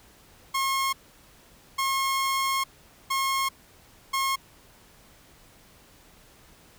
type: tone bursts at uneven times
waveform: sawtooth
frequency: 1079 Hz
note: C#6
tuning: 47 cents flat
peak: -20 dBFS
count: 4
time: 0.54-0.93 / 1.78-2.64 / 3.1-3.49 / 4.13-4.36 s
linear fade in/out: 10 ms
effects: pink hiss -55 dBFS RMS until 6.78 s